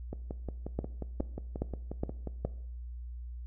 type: two click trains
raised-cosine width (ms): 2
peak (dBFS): -24 / -18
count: 14 / 5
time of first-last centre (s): 0.13-2.451 / 0.79-2.45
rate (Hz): 5.6 / 2.41
effects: noise-tail reverb RT60 0.7 s tail -18 dB re dry + added 60 Hz sine -39 dBFS peak until 3.46 s